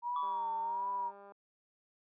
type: tone with vibrato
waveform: sine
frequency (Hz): 945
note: A#5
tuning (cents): +23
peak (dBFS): -33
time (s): 0.02-1.12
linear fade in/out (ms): 50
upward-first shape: sine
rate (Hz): 1.4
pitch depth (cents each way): 74
type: tone with exponential decay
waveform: triangle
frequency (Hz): 1140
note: C#6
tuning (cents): +48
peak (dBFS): -34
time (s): 0.16-1.04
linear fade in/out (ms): 2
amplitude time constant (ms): 190
type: click train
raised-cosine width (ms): 1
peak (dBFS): -39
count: 219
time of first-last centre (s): 0.23-1.32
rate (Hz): 200
effects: high-pass 400 Hz 12 dB/octave + resampled to 11025 Hz